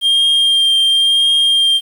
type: tone with vibrato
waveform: triangle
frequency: 3200 Hz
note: G7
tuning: 35 cents sharp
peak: -8 dBFS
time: 0.01-1.81 s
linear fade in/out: 50 ms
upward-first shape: triangle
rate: 0.95 Hz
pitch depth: 16 cents each way
effects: 7-bit